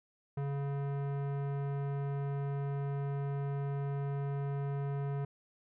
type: tone with tanh clipping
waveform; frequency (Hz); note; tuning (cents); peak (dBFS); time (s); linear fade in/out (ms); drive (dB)
sine; 140.3; C#3; +21; -35; 0.37-5.25; 5; 18
effects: none